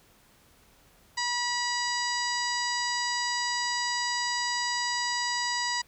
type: harmonic tone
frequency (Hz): 970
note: B5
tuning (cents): -31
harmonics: 1 / 2 / 3 / 4 / 5 / 6 / 7 / 8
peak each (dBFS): -32 / -32 / -41 / -39 / -32 / -42 / -41 / -40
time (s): 1.17-5.82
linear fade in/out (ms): 10
effects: pink hiss -60 dBFS RMS until 5.87 s